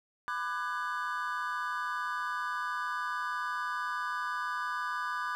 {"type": "chord", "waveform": "triangle", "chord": "G# half-diminished seventh", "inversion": "first", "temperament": "just", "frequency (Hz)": [996.7, 1196.1, 1495.1, 1661.2], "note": ["B5", "D6", "F#6", "G#6"], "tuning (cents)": [16, 31, 18, 0], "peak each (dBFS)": [-36, -34, -36, -39], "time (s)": [0.28, 5.35], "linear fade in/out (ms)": 0, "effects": []}